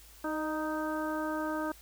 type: harmonic tone with a mistuned harmonic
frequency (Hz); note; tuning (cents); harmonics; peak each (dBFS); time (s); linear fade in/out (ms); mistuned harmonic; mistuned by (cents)
311.1; D#4; 0; 1 / 2 / 3 / 4 / 5; -34 / -37 / -39 / -40 / -41; 0.24-1.72; 5; 2; -22
effects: added 53 Hz sine -56 dBFS peak until 1.81 s + white hiss -56 dBFS RMS until 1.81 s